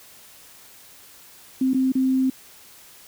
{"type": "tone with dropouts", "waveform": "sine", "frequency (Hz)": 261.6, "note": "C4", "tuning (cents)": 0, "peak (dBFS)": -17, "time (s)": [1.61, 2.3], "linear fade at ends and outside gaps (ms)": 5, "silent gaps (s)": [[1.735, 1.744], [1.921, 1.952]], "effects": ["white hiss -48 dBFS RMS until 3.07 s"]}